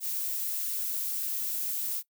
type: noise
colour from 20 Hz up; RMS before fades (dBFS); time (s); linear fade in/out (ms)
violet; -32; 0-2.03; 50
effects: noise-tail reverb RT60 0.1 s tail -20 dB re dry